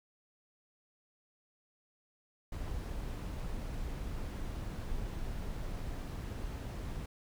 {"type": "noise", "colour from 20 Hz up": "brown", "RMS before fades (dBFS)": -39, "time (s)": [2.52, 7.06], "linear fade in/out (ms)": 5, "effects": []}